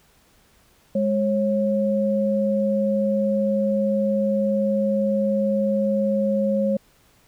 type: tone pair together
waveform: sine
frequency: 206.6 / 545.1 Hz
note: G#3 / C#5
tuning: -9 / -29 cents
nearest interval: octave + perfect fourth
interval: 1680 cents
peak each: -21 dBFS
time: 0.95-6.77 s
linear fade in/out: 5 ms
effects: pink hiss -58 dBFS RMS until 7.27 s